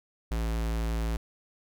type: tone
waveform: square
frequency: 55.9 Hz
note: A1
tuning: 28 cents sharp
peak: -28 dBFS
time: 0.31-1.17 s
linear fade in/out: 5 ms
effects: none